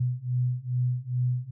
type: beating tone pair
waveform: sine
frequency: 123.47 / 125.87 Hz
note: B2 / B2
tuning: 0 / +33 cents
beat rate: 2.4 Hz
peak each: -28 / -27 dBFS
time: 0-1.51 s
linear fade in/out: 10 ms
effects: none